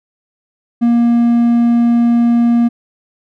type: tone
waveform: triangle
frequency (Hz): 236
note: A#3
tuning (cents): +22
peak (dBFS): -6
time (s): 0.81-2.69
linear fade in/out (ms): 20
effects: none